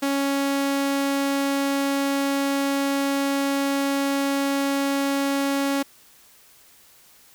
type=tone; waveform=sawtooth; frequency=277.5 Hz; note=C#4; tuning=2 cents sharp; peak=-17 dBFS; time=0.02-5.83 s; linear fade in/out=10 ms; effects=white hiss -53 dBFS RMS until 7.34 s